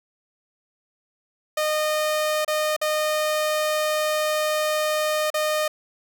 sawtooth tone with dropouts, 613 Hz, D#5, 26 cents flat, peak -17 dBFS, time 1.57-5.68 s, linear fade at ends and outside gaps 5 ms, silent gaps 2.448-2.478 / 2.765-2.814 / 5.303-5.341 s, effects none

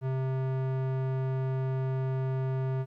square tone with low-pass filter, 131.6 Hz, C3, 10 cents sharp, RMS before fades -30 dBFS, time 0.01-2.86 s, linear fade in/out 50 ms, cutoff 1300 Hz, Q 0.52, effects 12-bit

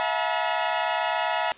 sawtooth tone cluster, 652 / 719 / 860 / 961 Hz, E5 / F#5 / A5 / B5, -19 / -50 / -40 / -48 cents, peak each -25 dBFS, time 0-1.52 s, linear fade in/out 0 ms, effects white hiss -48 dBFS RMS until 1.57 s + resampled to 8000 Hz

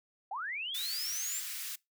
sine linear sweep, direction up, 717 to 7490 Hz, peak -35 dBFS, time 0.31-1.4 s, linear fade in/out 5 ms
white high-pass noise, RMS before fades -40 dBFS, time 0.74-1.76 s, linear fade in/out 10 ms, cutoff 1500 Hz, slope 24 dB/octave
effects noise-tail reverb RT60 0.2 s tail -23 dB re dry

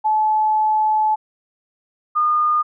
sine tone pair in turn, 862 / 1219.1 Hz, A5 / D#6, -36 / -36 cents, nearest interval tritone, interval 600 cents, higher second, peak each -14 dBFS, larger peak neither, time 0.04-1.16 / 2.15-2.63 s, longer first, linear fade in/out 20 ms, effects none

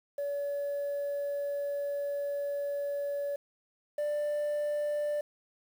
sine tone pair in turn, 570 / 590.4 Hz, C#5 / D5, +48 / +9 cents, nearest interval minor second, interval 61 cents, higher second, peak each -29 / -26 dBFS, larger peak second, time 0.18-3.36 / 3.98-5.21 s, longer first, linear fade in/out 5 ms, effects tanh soft clip ceiling -28 dBFS + 9-bit

